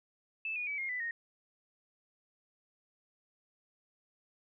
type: tone with pitch steps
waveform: sine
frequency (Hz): 2629 / 2453 / 2289 / 2135 / 1992.4 / 1859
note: E7 / D#7 / D7 / C7 / B6 / A#6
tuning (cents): -5 / -25 / -45 / +34 / +15 / -5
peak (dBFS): -34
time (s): 0.45-1.11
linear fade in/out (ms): 2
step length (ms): 110
effects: none